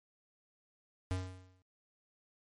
square tone with exponential decay, 92.5 Hz, F#2, in tune, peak -31 dBFS, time 1.11-1.62 s, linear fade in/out 0 ms, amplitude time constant 110 ms, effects MP3 48 kbps

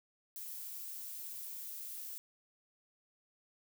violet noise, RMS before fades -45 dBFS, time 0.36-2.18 s, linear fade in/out 0 ms, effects none

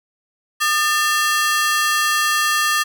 sawtooth ring-modulated tone, 1500 Hz, F#6, 23 cents sharp, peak -9 dBFS, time 0.6-2.84 s, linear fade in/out 20 ms, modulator 285 Hz, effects none

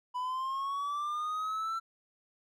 triangle linear sweep, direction up, 987.8 to 1348 Hz, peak -30 dBFS, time 0.14-1.8 s, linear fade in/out 20 ms, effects none

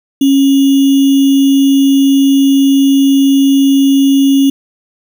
sine tone with sample-and-hold, 274.2 Hz, C#4, 19 cents flat, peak -5 dBFS, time 0.21-4.5 s, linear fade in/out 5 ms, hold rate 3150 Hz, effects none

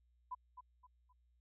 sine tone with echo, 998 Hz, B5, 18 cents sharp, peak -40 dBFS, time 0.31-0.35 s, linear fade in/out 10 ms, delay 260 ms, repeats 3, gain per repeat -9 dB, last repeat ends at 1.13 s, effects added 60 Hz sine -70 dBFS peak until 1.4 s

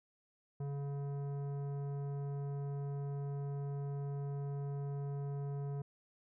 triangle tone with tanh clipping, 141.1 Hz, C#3, 31 cents sharp, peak -39 dBFS, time 0.6-5.82 s, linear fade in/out 5 ms, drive 17 dB, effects none

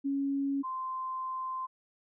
sine tone pair in turn, 277.2 / 1039.6 Hz, C#4 / C6, 0 / -11 cents, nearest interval octave + major seventh, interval 2289 cents, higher second, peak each -28 / -33 dBFS, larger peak first, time 0.04-0.63 / 0.63-1.67 s, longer second, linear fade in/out 20 ms, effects none

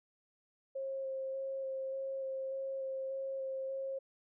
sine tone with vibrato, 535 Hz, C5, 38 cents sharp, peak -36 dBFS, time 0.75-3.99 s, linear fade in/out 10 ms, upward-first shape square, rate 1.7 Hz, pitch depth 10 cents each way, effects none

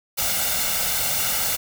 white noise with comb filter, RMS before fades -23 dBFS, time 0.17-1.57 s, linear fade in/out 20 ms, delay 1.4 ms, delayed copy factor +0.65, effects none

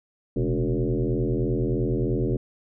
sine tone with frequency modulation, 119.7 Hz, A#2, 46 cents sharp, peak -21 dBFS, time 0.36-2.37 s, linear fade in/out 5 ms, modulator 83.1 Hz, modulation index 4.1, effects none

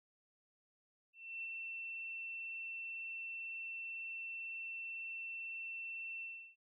sine tone with ADSR envelope, 2691 Hz, E7, 35 cents sharp, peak -40 dBFS, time 1.13-6.56 s, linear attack 300 ms, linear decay 33 ms, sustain -2 dB, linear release 340 ms, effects none

